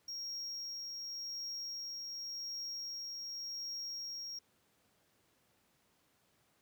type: tone with tremolo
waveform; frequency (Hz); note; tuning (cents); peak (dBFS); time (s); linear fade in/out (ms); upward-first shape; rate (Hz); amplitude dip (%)
triangle; 5588; F8; 0; -38; 0.08-4.39; 5; triangle; 0.89; 25
effects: pink hiss -73 dBFS RMS until 6.61 s + high-pass 100 Hz 12 dB/octave